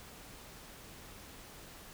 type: silence
effects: pink hiss -52 dBFS RMS until 1.93 s